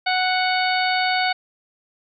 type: harmonic tone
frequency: 740 Hz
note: F#5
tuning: in tune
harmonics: 1 / 2 / 3 / 4 / 5 / 6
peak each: -21 / -25 / -25 / -31 / -30 / -28 dBFS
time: 0.06-1.33 s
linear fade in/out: 10 ms
effects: none